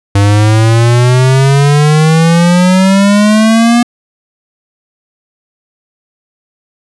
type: exponential sweep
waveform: square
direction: up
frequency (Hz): 99.4 to 241.1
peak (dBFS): -5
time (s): 0.15-3.83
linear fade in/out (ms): 5
effects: resampled to 24000 Hz